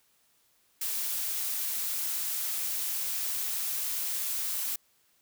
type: noise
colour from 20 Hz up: blue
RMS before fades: -32 dBFS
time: 0.81-4.76 s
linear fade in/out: 5 ms
effects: white hiss -68 dBFS RMS until 5.21 s